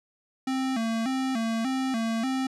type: tone with vibrato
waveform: square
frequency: 243.9 Hz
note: B3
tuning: 21 cents flat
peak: -26 dBFS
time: 0.47-2.47 s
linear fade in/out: 5 ms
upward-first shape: square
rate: 1.7 Hz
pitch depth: 130 cents each way
effects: low-pass 8000 Hz 12 dB/octave